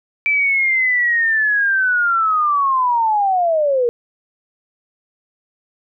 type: linear sweep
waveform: sine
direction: down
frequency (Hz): 2334 to 463.5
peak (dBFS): -13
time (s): 0.26-3.89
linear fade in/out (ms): 0
effects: none